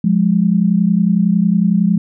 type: tone pair together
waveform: sine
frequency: 177.26 / 208.2 Hz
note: F3 / G#3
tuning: +26 / +5 cents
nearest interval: minor third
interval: 279 cents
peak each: -13 dBFS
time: 0.04-1.98 s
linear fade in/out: 5 ms
effects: none